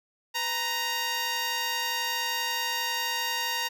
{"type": "tone pair together", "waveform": "10% pulse", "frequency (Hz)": [501.3, 932.3], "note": ["B4", "A#5"], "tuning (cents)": [26, 0], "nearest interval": "major seventh", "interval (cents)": 1074, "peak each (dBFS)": [-31, -19], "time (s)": [0.34, 3.69], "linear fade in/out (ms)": 20, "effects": []}